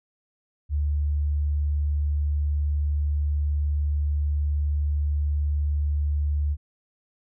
sine tone, 73.42 Hz, D2, in tune, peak -21 dBFS, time 0.69-6.57 s, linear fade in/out 50 ms, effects none

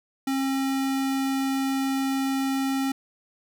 square tone, 269.3 Hz, C#4, 50 cents flat, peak -24 dBFS, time 0.27-2.92 s, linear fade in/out 5 ms, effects none

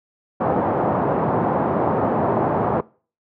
white band-pass noise, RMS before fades -20 dBFS, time 0.4-2.81 s, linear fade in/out 10 ms, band 100 to 920 Hz, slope 24 dB/octave, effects noise-tail reverb RT60 0.4 s tail -23 dB re dry

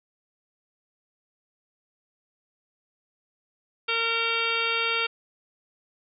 harmonic tone, 459.1 Hz, A#4, 26 cents flat, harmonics 1 / 2 / 3 / 4 / 5 / 6 / 7 / 8 / 10, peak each -33 / -39 / -29 / -40 / -30 / -29 / -32 / -34 / -39 dBFS, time 3.88-5.07 s, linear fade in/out 10 ms, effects none

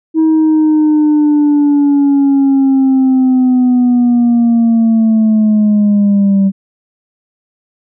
sine linear sweep, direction down, 320 to 193.6 Hz, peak -4 dBFS, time 0.14-6.52 s, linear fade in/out 50 ms, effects tanh soft clip ceiling -5 dBFS

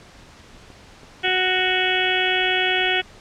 clicks, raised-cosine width 2 ms, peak -31 dBFS, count 4, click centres 0.703 / 1.033 / 1.279 / 1.592 s
harmonic tone, 370 Hz, F#4, in tune, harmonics 1 / 2 / 4 / 5 / 6 / 7 / 8 / 9, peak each -26 / -26 / -26 / -26 / -26 / -26 / -26 / -26 dBFS, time 1.23-3.02 s, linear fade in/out 20 ms
effects pink hiss -46 dBFS RMS until 3.2 s + low-pass 6000 Hz 12 dB/octave

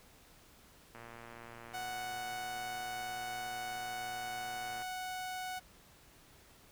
click train, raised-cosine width 0.5 ms, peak -35 dBFS, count 454, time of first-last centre 0.95-4.822 s, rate 117 Hz
sawtooth tone, 740 Hz, F#5, in tune, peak -35 dBFS, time 1.73-5.6 s, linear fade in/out 20 ms
effects pink hiss -61 dBFS RMS until 6.71 s

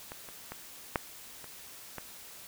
clicks, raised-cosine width 0.5 ms, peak -26 / -30 / -24 / -12 / -30 / -23 dBFS, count 6, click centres 0.119 / 0.288 / 0.52 / 0.958 / 1.443 / 1.983 s, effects white hiss -49 dBFS RMS until 2.47 s

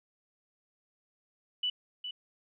sine tone with echo, 2969 Hz, F#7, 5 cents sharp, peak -28 dBFS, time 1.63-1.7 s, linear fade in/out 5 ms, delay 410 ms, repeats 1, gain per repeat -8 dB, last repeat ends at 2.11 s, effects none

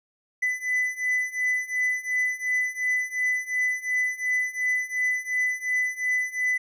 triangle beating tone pair, 2000 / 2002.8 Hz, B6 / B6, +21 / +24 cents, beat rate 2.8 Hz, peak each -26 / -24 dBFS, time 0.42-6.58 s, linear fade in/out 10 ms, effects none

